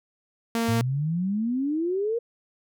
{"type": "tone", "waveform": "sawtooth", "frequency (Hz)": 230, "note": "A#3", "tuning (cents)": -23, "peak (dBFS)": -19, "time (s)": [0.55, 0.81], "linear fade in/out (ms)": 0}
{"type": "exponential sweep", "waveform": "sine", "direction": "up", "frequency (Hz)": [106.1, 479.4], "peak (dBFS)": -23, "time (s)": [0.68, 2.19], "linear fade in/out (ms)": 10}
{"effects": []}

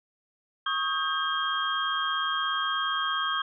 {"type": "tone cluster", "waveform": "sine", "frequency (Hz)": [1105, 1262, 1597, 3228], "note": ["C#6", "D#6", "G6", "G#7"], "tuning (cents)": [-6, 24, 32, -50], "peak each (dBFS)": -31, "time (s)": [0.66, 3.42], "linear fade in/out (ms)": 5, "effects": []}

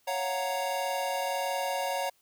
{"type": "chord", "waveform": "square", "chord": "Gb major seventh", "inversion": "second", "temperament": "equal", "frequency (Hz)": [554.4, 698.5, 740, 932.3], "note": ["Db5", "F5", "Gb5", "Bb5"], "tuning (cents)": [0, 0, 0, 0], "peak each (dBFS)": [-34, -39, -35, -35], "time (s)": [0.07, 2.1], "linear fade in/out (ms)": 10, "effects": ["white hiss -68 dBFS RMS until 2.21 s"]}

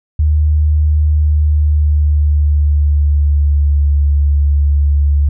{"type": "tone with pitch glide", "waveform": "sine", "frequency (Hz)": [75.8, 71.96], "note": ["D#2", "D2"], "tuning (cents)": [-45, -35], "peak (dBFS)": -8, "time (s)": [0.19, 5.29], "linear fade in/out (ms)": 5, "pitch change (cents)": -90, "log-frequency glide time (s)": [1.02, 3.92], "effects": []}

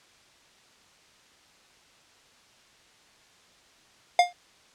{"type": "tone with exponential decay", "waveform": "square", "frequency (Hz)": 708, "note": "F5", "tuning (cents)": 23, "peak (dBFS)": -13, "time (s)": [4.19, 4.33], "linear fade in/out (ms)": 2, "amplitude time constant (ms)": 30, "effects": ["white hiss -58 dBFS RMS until 4.74 s", "low-pass 6000 Hz 12 dB/octave"]}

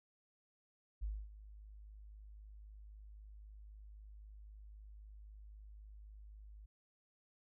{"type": "tone with ADSR envelope", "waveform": "sine", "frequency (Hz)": 51.91, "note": "G#1", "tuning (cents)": 0, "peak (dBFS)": -36, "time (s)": [1.01, 6.66], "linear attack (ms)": 22, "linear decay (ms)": 250, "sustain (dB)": -16, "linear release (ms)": 7, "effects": []}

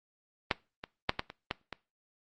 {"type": "clicks", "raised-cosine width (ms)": 0.3, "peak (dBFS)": [-9, -23, -8, -14, -26, -14, -22], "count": 7, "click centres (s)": [0.512, 0.839, 1.094, 1.194, 1.301, 1.511, 1.727], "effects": ["noise-tail reverb RT60 0.3 s tail -21 dB re dry", "Opus 24 kbps"]}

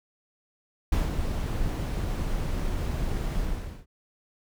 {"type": "noise with ADSR envelope", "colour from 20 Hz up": "brown", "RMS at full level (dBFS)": -22, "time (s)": [0.92, 3.86], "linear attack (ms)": 5, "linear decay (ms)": 170, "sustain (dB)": -6, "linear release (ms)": 460, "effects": []}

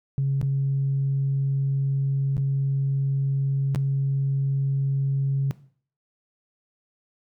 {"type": "tone with dropouts", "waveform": "sine", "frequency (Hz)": 137.1, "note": "C#3", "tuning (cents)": -19, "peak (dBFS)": -19, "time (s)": [0.18, 5.51], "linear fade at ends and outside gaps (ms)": 0, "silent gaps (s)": [[0.414, 0.428], [2.368, 2.379], [3.748, 3.759]], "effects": ["noise-tail reverb RT60 0.5 s tail -18 dB re dry", "tanh soft clip ceiling -16 dBFS"]}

